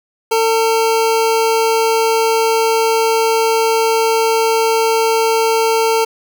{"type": "tone", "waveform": "25% pulse", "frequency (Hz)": 450, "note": "A4", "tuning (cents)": 39, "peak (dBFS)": -8, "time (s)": [0.31, 6.05], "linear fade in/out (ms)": 10, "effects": []}